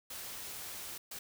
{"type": "noise bursts at uneven times", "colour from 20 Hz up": "white", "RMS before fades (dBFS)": -44, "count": 2, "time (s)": [[0.1, 0.98], [1.11, 1.19]], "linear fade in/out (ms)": 5, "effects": []}